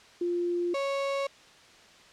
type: tone pair in turn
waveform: sine / 35% pulse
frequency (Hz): 349.2 / 553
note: F4 / C#5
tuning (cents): 0 / -4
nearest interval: minor sixth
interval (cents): 796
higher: second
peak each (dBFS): -26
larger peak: neither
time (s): 0.21-0.74 / 0.74-1.27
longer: neither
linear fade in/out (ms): 5
effects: white hiss -54 dBFS RMS until 2.12 s + low-pass 5000 Hz 12 dB/octave